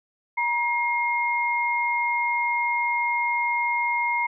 sine tone pair together, 951 / 2135 Hz, A#5 / C7, +34 / +34 cents, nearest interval octave + major second, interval 1400 cents, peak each -24 dBFS, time 0.37-4.27 s, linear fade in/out 10 ms, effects none

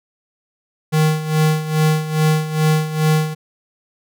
square tone with tremolo, 155.56 Hz, D#3, in tune, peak -12 dBFS, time 0.92-3.35 s, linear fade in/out 20 ms, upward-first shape sine, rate 2.4 Hz, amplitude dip 75%, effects none

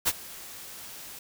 white noise with ADSR envelope, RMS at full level -22 dBFS, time 0.05-1.19 s, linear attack 27 ms, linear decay 43 ms, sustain -21 dB, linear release 4 ms, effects none

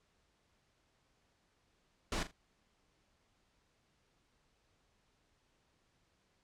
pink noise with echo, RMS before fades -36 dBFS, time 2.12-2.23 s, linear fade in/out 2 ms, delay 41 ms, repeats 2, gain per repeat -12 dB, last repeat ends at 2.312 s, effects pink hiss -75 dBFS RMS until 6.43 s + low-pass 7000 Hz 12 dB/octave

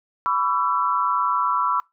sine tone cluster, 995 / 1135 / 1336 Hz, B5 / C#6 / E6, +13 / +41 / +23 cents, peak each -23 dBFS, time 0.26-1.8 s, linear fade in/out 0 ms, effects noise-tail reverb RT60 0.2 s tail -24 dB re dry

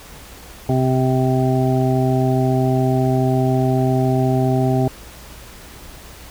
harmonic tone, 129.6 Hz, C3, 16 cents flat, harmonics 1 / 2 / 3 / 5 / 6, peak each -17 / -20 / -22 / -24 / -25 dBFS, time 0.69-4.88 s, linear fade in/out 2 ms, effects added 60 Hz sine -42 dBFS peak until 6.3 s + pink hiss -40 dBFS RMS until 6.3 s

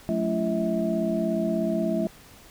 sine tone cluster, 181.4 / 218 / 280.6 / 337.1 / 646 Hz, F#3 / A3 / C#4 / E4 / E5, -34 / -16 / +21 / +39 / -35 cents, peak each -30 / -27 / -35 / -29 / -28 dBFS, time 0.09-2.07 s, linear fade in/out 0 ms, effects pink hiss -50 dBFS RMS until 2.5 s

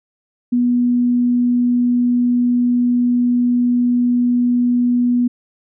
sine tone, 243.9 Hz, B3, 21 cents flat, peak -12 dBFS, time 0.52-5.28 s, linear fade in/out 10 ms, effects none

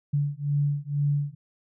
sine beating tone pair, 143.2 / 145.3 Hz, D3 / D3, -43 / -18 cents, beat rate 2.1 Hz, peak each -26 / -26 dBFS, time 0.13-1.35 s, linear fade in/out 10 ms, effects none

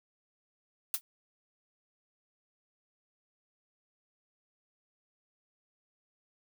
blue noise with exponential decay, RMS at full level -26 dBFS, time 0.94-1.01 s, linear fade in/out 0 ms, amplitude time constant 15 ms, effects none

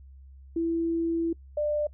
sine tone pair in turn, 332.4 / 595.4 Hz, E4 / D5, +15 / +24 cents, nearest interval minor seventh, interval 1009 cents, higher second, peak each -24 dBFS, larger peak neither, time 0.56-1.33 / 1.57-1.87 s, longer first, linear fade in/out 5 ms, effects noise-tail reverb RT60 0.1 s tail -24 dB re dry + added 67 Hz sine -46 dBFS peak until 1.93 s

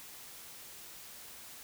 silence, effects white hiss -50 dBFS RMS until 1.63 s

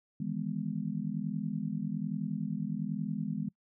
sine chord, E major seventh, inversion third, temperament just, 154.51 / 164.81 / 206 / 247.2 Hz, D#3 / E3 / G#3 / B3, -12 / 0 / -14 / +2 cents, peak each -39 / -38 / -35 / -39 dBFS, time 0.2-3.49 s, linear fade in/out 5 ms, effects noise-tail reverb RT60 0.1 s tail -25 dB re dry

